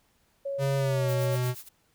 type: tone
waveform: sine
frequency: 554.4 Hz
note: C#5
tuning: in tune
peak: -29 dBFS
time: 0.45-1.36 s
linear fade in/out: 10 ms
type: tone with pitch glide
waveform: square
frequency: 137 to 124.91 Hz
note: C#3 to B2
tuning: -20 to +20 cents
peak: -26 dBFS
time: 0.58-1.55 s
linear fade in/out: 50 ms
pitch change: -160 cents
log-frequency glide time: 0.77-1.11 s
type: noise with tremolo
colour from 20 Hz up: blue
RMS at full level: -41 dBFS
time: 1.08-1.69 s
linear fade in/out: 10 ms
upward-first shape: sine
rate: 8.4 Hz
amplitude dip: 85%
effects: pink hiss -68 dBFS RMS until 1.94 s